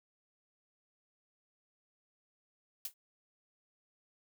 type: noise with exponential decay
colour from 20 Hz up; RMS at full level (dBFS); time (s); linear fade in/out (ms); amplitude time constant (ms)
blue; -34; 2.85-2.94; 2; 18
effects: none